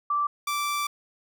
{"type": "tone pair in turn", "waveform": ["sine", "sawtooth"], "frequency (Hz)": [1168, 1168], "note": ["D6", "D6"], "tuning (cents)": [-10, -10], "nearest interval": "unison", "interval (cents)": 0, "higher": "neither", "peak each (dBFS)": -22, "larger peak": "neither", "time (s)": [[0.1, 0.27], [0.47, 0.87]], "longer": "second", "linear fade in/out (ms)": 5, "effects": []}